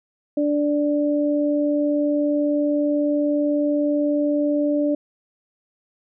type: tone pair together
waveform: sine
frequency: 292.7 / 587.3 Hz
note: D4 / D5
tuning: -6 / 0 cents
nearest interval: octave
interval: 1206 cents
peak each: -19 / -22 dBFS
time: 0.37-4.95 s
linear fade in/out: 5 ms
effects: none